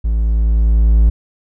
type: tone with level ramp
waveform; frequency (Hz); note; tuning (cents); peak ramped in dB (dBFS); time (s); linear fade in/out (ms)
triangle; 55.1; A1; +3; -11 to -4; 0.04-1.1; 10
effects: none